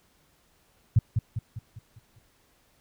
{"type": "tone with echo", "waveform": "sine", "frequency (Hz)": 110, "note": "A2", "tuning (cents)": 0, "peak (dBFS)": -14, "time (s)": [0.96, 0.99], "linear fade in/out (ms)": 5, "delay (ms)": 200, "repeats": 6, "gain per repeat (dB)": -6, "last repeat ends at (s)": 2.19, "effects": ["pink hiss -65 dBFS RMS until 2.8 s"]}